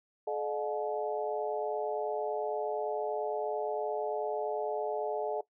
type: harmonic tone with a mistuned harmonic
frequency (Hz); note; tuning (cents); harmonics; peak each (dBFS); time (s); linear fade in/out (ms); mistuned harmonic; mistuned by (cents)
142.8; D3; -48; 3 / 4 / 5 / 6; -34 / -36 / -38 / -40; 0.27-5.41; 5; 4; +100
effects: noise-tail reverb RT60 0.1 s tail -18 dB re dry